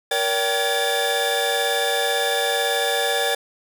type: tone cluster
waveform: 45% pulse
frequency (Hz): 470.2 / 571 / 779 / 1695 / 3561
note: A#4 / D5 / G5 / G#6 / A7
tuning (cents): +15 / -49 / -11 / +35 / +20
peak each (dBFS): -26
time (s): 0.11-3.35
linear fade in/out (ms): 5
effects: none